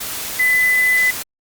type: tone in noise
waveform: sine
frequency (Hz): 2006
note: B6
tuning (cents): +26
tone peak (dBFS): -12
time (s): 0.39-1.11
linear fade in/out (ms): 10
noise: white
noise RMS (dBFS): -26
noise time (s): 0-1.23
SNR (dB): +11
effects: Opus 48 kbps